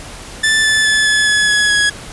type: tone with pitch steps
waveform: sawtooth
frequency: 1760 / 1744.8 / 1729.8 / 1714.8 / 1700 / 1685.4 / 1670.8 Hz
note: A6 / A6 / A6 / A6 / G#6 / G#6 / G#6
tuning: 0 / -15 / -30 / -45 / +40 / +25 / +10 cents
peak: -7 dBFS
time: 0.43-1.9 s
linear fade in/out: 10 ms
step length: 210 ms
effects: pink hiss -32 dBFS RMS until 2.12 s + resampled to 24000 Hz